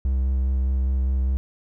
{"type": "tone with vibrato", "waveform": "triangle", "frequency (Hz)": 65.41, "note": "C2", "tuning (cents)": 0, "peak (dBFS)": -17, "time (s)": [0.05, 1.37], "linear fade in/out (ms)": 0, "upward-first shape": "square", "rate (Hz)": 4.9, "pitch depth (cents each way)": 14, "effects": []}